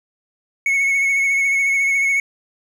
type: tone with vibrato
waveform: triangle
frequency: 2203 Hz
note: C#7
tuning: 11 cents flat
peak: -13 dBFS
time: 0.66-2.2 s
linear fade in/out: 2 ms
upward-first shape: sine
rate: 14 Hz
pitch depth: 24 cents each way
effects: none